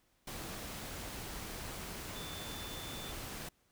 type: tone in noise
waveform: sine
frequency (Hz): 3520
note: A7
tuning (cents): 0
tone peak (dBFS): -48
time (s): 2.15-3.12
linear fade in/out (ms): 5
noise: pink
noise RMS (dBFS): -44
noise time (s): 0.27-3.49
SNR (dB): -7
effects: pink hiss -73 dBFS RMS until 3.71 s